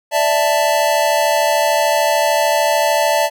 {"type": "chord", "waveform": "square", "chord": "D suspended second", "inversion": "none", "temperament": "just", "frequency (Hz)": [587.3, 660.7, 881], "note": ["D5", "E5", "A5"], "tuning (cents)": [0, 4, 2], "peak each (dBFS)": -18, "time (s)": [0.11, 3.3], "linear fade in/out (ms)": 50, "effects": []}